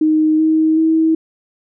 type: tone with pitch steps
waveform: sine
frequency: 311.1 / 316 / 321 Hz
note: D#4 / D#4 / E4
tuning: 0 / +27 / -46 cents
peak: -10 dBFS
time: 0.01-1.15 s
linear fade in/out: 5 ms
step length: 380 ms
effects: none